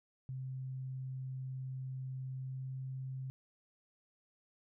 sine tone with pitch glide, 130.81 to 131.57 Hz, C3 to C3, 0 to +10 cents, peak -39 dBFS, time 0.29-3.3 s, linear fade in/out 0 ms, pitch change +10 cents, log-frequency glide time 2.31-2.77 s, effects none

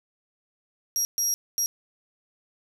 35% pulse tone bursts at uneven times, 5660 Hz, F8, 22 cents sharp, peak -20 dBFS, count 3, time 0.96-1.05 / 1.18-1.34 / 1.58-1.66 s, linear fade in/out 0 ms, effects none

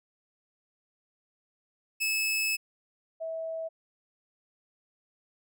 sawtooth / sine tone pair in turn, 2600 / 650 Hz, E7 / E5, -24 / -24 cents, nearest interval 2 octaves, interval 2400 cents, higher first, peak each -23 / -32 dBFS, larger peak first, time 2-2.57 / 3.2-3.69 s, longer first, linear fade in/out 20 ms, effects none

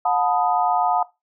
sine chord, B dominant seventh, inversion second, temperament equal with one note detuned, 721 / 880 / 987.8 / 1244.5 Hz, F#5 / A5 / B5 / D#6, -45 / 0 / 0 / 0 cents, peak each -20 / -22 / -26 / -26 dBFS, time 0.05-1.03 s, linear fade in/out 5 ms, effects noise-tail reverb RT60 0.2 s tail -18 dB re dry

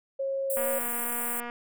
sine tone, 543 Hz, C#5, 36 cents flat, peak -27 dBFS, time 0.19-0.79 s, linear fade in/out 10 ms
white high-pass noise, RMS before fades -32 dBFS, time 0.5-1.4 s, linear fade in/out 0 ms, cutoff 7800 Hz, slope 96 dB/octave
click train, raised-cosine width 0.5 ms, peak -23 dBFS, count 223, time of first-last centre 0.57-1.499 s, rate 239 Hz
effects none

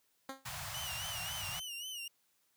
10% pulse tone with exponential decay, 267.8 Hz, C4, 40 cents sharp, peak -30 dBFS, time 0.29-0.47 s, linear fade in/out 2 ms, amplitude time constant 37 ms
pink band-stop noise, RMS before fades -42 dBFS, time 0.45-1.6 s, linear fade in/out 10 ms, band 160 to 640 Hz, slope 48 dB/octave
sawtooth tone with vibrato, 2911 Hz, F#7, 29 cents flat, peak -38 dBFS, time 0.74-2.08 s, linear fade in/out 5 ms, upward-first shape sine, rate 3.7 Hz, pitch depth 93 cents each way
effects white hiss -75 dBFS RMS until 2.56 s + high-pass 80 Hz 12 dB/octave

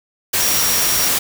sine tone in noise, 5640 Hz, F8, 16 cents sharp, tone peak -21 dBFS, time 0.4-1.09 s, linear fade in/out 10 ms, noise white, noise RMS -17 dBFS, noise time 0.33-1.19 s, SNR -7 dB, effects none

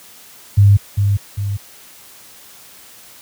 sine tone with echo, 100.8 Hz, G2, 49 cents sharp, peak -5 dBFS, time 0.57-0.77 s, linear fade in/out 10 ms, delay 400 ms, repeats 2, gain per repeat -6 dB, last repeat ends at 1.57 s, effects white hiss -42 dBFS RMS until 3.21 s + high-pass 60 Hz 12 dB/octave

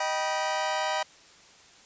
sawtooth chord, Eb augmented, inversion none, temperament just, 622.3 / 777.8 / 972.3 Hz, Eb5 / G5 / B5, 0 / -14 / -27 cents, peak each -27 dBFS, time 0-1.03 s, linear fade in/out 5 ms, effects white hiss -54 dBFS RMS until 1.85 s + resampled to 16000 Hz

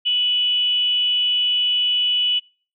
sine tone with frequency modulation, 2960 Hz, F#7, in tune, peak -16 dBFS, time 0.05-2.4 s, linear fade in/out 20 ms, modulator 434 Hz, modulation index 0.24, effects noise-tail reverb RT60 0.4 s tail -26 dB re dry

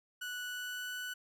30% pulse tone with pitch glide, 1477 to 1487.3 Hz, F#6 to F#6, -3 to +9 cents, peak -36 dBFS, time 0.21-1.14 s, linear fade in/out 10 ms, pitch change +12 cents, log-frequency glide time 0.42-0.94 s, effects none

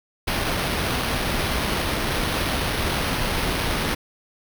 pink noise with sample-and-hold, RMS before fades -24 dBFS, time 0.27-3.95 s, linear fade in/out 10 ms, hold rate 7350 Hz, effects none

